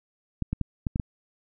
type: clicks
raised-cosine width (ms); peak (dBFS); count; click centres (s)
5; -14; 6; 0.423 / 0.53 / 0.613 / 0.868 / 0.959 / 0.998
effects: none